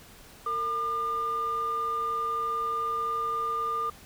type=tone pair together; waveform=sine; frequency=455.8 / 1204 Hz; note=A#4 / D6; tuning=-39 / +43 cents; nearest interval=octave + perfect fourth; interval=1682 cents; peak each=-36 / -26 dBFS; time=0.46-3.9 s; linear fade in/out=5 ms; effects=tanh soft clip ceiling -22 dBFS + pink hiss -51 dBFS RMS until 4.05 s